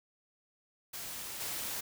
white noise with level steps, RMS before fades -42 / -38 dBFS, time 0.93-1.81 s, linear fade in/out 10 ms, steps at 1.4 s, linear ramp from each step 10 ms, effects none

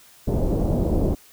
pink low-pass noise, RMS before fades -21 dBFS, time 0.27-1.15 s, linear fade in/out 10 ms, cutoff 600 Hz, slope 24 dB/octave, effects white hiss -51 dBFS RMS until 1.32 s

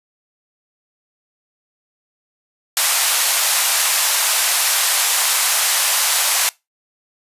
white band-pass noise, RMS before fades -17 dBFS, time 2.77-6.49 s, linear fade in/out 0 ms, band 660 to 13000 Hz, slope 24 dB/octave, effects noise-tail reverb RT60 0.2 s tail -22 dB re dry + resampled to 32000 Hz

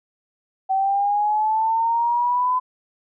sine linear sweep, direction up, 762 to 1015 Hz, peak -17 dBFS, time 0.69-2.6 s, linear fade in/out 20 ms, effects none

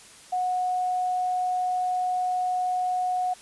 sine tone, 731 Hz, F#5, 21 cents flat, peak -23 dBFS, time 0.32-3.34 s, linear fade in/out 10 ms, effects white hiss -49 dBFS RMS until 3.41 s + resampled to 24000 Hz

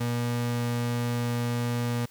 35% pulse tone pair together, 119.9 / 239.8 Hz, A#2 / A#3, +49 / +49 cents, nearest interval octave, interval 1200 cents, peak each -25 / -36 dBFS, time 0-2.06 s, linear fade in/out 10 ms, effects white hiss -56 dBFS RMS until 2.1 s

